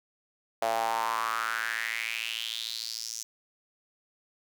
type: tone with high-pass filter sweep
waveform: sawtooth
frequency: 113.4 Hz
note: A#2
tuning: 47 cents flat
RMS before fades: -32 dBFS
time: 0.62-3.23 s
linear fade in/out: 0 ms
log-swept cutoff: 660 to 6200 Hz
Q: 5.2
effects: none